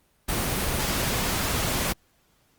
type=noise; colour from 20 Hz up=pink; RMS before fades=-26 dBFS; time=0.28-1.93 s; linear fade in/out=10 ms; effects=pink hiss -65 dBFS RMS until 2.58 s + Opus 24 kbps